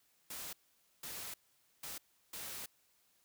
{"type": "noise bursts at uneven times", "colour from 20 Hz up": "white", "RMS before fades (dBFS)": -45, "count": 4, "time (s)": [[0.3, 0.53], [1.03, 1.34], [1.83, 1.98], [2.33, 2.66]], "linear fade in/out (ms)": 5, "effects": ["white hiss -73 dBFS RMS until 3.24 s"]}